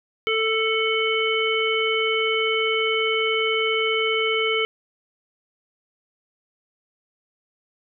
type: harmonic tone with a mistuned harmonic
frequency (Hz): 442.5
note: A4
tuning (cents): +10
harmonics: 1 / 3 / 5 / 7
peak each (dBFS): -23 / -28 / -24 / -26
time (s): 0.27-4.65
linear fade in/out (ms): 0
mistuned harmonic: 7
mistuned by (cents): -34
effects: none